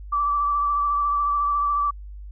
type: tone with vibrato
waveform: sine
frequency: 1161 Hz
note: D6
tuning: 20 cents flat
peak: -19 dBFS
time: 0.12-1.91 s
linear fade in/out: 10 ms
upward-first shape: triangle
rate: 14 Hz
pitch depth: 27 cents each way
effects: added 50 Hz sine -35 dBFS peak until 2.31 s